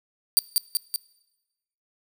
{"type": "tone with echo", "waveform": "15% pulse", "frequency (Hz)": 4645, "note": "D8", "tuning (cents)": -20, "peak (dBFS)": -8, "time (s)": [0.37, 0.39], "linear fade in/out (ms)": 0, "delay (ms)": 190, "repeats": 3, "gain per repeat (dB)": -3, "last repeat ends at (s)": 0.96, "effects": ["noise-tail reverb RT60 1.0 s tail -21 dB re dry"]}